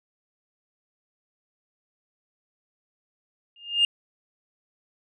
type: tone with exponential growth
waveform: sine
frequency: 2820 Hz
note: F7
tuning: 16 cents sharp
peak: -12 dBFS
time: 3.56-3.85 s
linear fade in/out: 2 ms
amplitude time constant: 61 ms
effects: tanh soft clip ceiling -13 dBFS